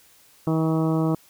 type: harmonic tone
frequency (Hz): 160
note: D#3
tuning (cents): +49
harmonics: 1 / 2 / 3 / 4 / 5 / 6 / 7 / 8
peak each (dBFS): -22 / -23 / -30 / -32 / -36 / -38 / -36 / -40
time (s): 0.47-1.15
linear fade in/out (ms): 2
effects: white hiss -55 dBFS RMS until 1.29 s